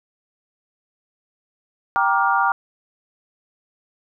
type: chord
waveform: sine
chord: G minor seventh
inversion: none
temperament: just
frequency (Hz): 784 / 940.8 / 1176 / 1411.2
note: G5 / Bb5 / D6 / F6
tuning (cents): 0 / +16 / +2 / +18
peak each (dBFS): -21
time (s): 1.96-2.52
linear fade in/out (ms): 0
effects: none